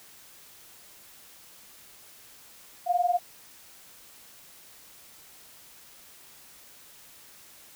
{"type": "tone pair together", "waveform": "sine", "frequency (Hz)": [698.5, 719], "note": ["F5", "F#5"], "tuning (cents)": [0, -50], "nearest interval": "minor second", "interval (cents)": 50, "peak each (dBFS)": -25, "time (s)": [2.86, 3.19], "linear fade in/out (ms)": 20, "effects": ["white hiss -52 dBFS RMS until 7.75 s"]}